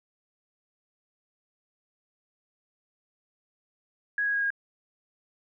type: tone with pitch steps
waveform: sine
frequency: 1661.2 / 1650.7 / 1640.2 / 1629.8 Hz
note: G#6 / G#6 / G#6 / G#6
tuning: 0 / -11 / -22 / -33 cents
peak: -24 dBFS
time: 4.18-4.504 s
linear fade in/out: 2 ms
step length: 81 ms
effects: none